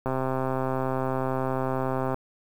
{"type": "click train", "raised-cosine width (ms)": 1, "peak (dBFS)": -14, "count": 274, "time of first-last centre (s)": [0.06, 2.144], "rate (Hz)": 131, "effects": ["8-bit"]}